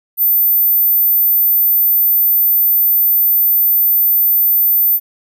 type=tone; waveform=sine; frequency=14080 Hz; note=A9; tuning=in tune; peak=-9 dBFS; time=0.17-5 s; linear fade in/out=50 ms; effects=none